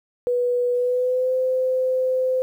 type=tone with pitch glide; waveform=sine; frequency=490 to 514.4 Hz; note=B4 to C5; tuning=-14 to -30 cents; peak=-18 dBFS; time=0.27-2.42 s; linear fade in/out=0 ms; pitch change=+84 cents; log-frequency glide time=0.74-1.34 s; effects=9-bit